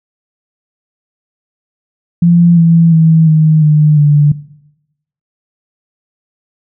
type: tone with pitch steps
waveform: sine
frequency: 171.7 / 166.43 / 161.32 / 156.36 / 151.56 / 146.91 Hz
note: F3 / E3 / E3 / D#3 / D#3 / D3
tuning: -29 / +17 / -37 / +9 / -45 / +1 cents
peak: -4 dBFS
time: 2.22-4.32 s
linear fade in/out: 5 ms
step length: 350 ms
effects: noise-tail reverb RT60 0.9 s tail -19 dB re dry